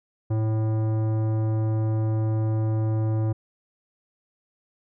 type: tone with tanh clipping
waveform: sine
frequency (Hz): 109.8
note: A2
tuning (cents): -3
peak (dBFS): -23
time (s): 0.3-3.33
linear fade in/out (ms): 10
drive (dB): 15
effects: none